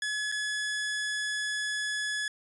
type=tone with dropouts; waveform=sawtooth; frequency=1700 Hz; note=G#6; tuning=40 cents sharp; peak=-26 dBFS; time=0.02-2.28 s; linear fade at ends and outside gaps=2 ms; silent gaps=0.317-0.322 s; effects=resampled to 24000 Hz